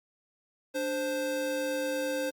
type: tone pair together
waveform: square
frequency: 293.9 / 523.3 Hz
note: D4 / C5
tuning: +1 / 0 cents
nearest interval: minor seventh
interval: 999 cents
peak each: -36 / -31 dBFS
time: 0.74-2.31 s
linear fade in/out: 20 ms
effects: Opus 48 kbps